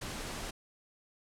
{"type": "noise", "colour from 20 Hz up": "pink", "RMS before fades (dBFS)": -40, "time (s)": [0.01, 0.51], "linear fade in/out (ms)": 10, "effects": ["low-pass 10000 Hz 12 dB/octave"]}